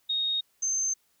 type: tone pair in turn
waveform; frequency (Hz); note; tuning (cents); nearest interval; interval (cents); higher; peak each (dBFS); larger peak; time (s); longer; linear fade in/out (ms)
sine; 3729 / 6271; A#7 / G8; 0 / 0; major sixth; 900; second; -25; neither; 0.09-0.41 / 0.62-0.94; neither; 10
effects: white hiss -69 dBFS RMS until 1.2 s